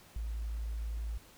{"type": "tone with ADSR envelope", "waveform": "sine", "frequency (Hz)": 55.5, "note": "A1", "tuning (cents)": 16, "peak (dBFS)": -31, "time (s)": [0.16, 1.18], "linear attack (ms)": 4, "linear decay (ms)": 3, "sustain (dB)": -3, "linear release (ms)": 8, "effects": ["pink hiss -58 dBFS RMS until 1.37 s"]}